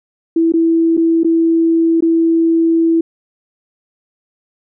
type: tone with dropouts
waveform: sine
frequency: 329.6 Hz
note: E4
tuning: in tune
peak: -9 dBFS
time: 0.36-3.01 s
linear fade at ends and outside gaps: 5 ms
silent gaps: 0.522-0.537 / 0.969-0.975 / 1.234-1.245 / 2.007-2.023 s
effects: none